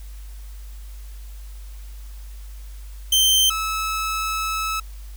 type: tone pair in turn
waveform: sawtooth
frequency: 3117 / 1300.7 Hz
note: G7 / E6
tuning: -11 / -24 cents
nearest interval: octave + minor third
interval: 1513 cents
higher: first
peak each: -11 / -19 dBFS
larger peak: first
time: 3.12-3.5 / 3.5-4.8 s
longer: second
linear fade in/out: 5 ms
effects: added 50 Hz sine -34 dBFS peak until 5.16 s + white hiss -51 dBFS RMS until 5.16 s